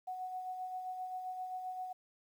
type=tone with tremolo; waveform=sine; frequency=740 Hz; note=F#5; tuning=in tune; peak=-37 dBFS; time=0.07-1.93 s; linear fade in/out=10 ms; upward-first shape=sine; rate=7.6 Hz; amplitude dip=40%; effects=11-bit